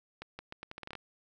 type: accelerating click train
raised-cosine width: 0.3 ms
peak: -26 dBFS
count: 11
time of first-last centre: 0.22-0.953 s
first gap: 170 ms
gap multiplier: 0.79
effects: none